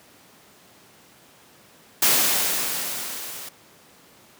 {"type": "noise with level ramp", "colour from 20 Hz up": "white", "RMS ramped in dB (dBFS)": [-17, -37], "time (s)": [2.02, 3.49], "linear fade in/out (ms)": 5, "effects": ["pink hiss -52 dBFS RMS until 4.39 s", "high-pass 150 Hz 12 dB/octave"]}